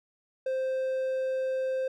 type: tone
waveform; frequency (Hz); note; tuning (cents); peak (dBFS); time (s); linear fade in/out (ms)
triangle; 523; C5; -1; -25; 0.46-1.88; 5
effects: none